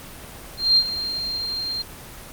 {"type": "tone with ADSR envelope", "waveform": "sine", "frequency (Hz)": 4186, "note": "C8", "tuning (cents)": 0, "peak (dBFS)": -11, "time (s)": [0.57, 1.82], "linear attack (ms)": 200, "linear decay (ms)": 64, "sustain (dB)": -13, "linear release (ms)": 4, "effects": ["pink hiss -39 dBFS RMS until 2.32 s", "Opus 24 kbps"]}